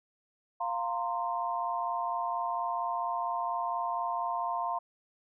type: chord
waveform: sine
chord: F suspended fourth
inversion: none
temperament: equal with one note detuned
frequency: 698.5 / 922.2 / 1046.5 Hz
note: F5 / Bb5 / C6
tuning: 0 / -19 / 0 cents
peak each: -34 dBFS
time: 0.6-4.79 s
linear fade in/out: 10 ms
effects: none